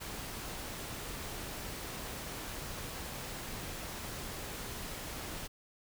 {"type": "noise", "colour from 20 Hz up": "pink", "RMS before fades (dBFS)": -42, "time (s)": [0, 5.48], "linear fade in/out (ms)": 20, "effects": []}